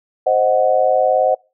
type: chord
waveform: sine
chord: C diminished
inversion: none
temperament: equal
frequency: 523.3 / 622.3 / 740 Hz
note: C5 / Eb5 / Gb5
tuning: 0 / 0 / 0 cents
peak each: -16 dBFS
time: 0.26-1.35 s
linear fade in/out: 10 ms
effects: noise-tail reverb RT60 0.3 s tail -26 dB re dry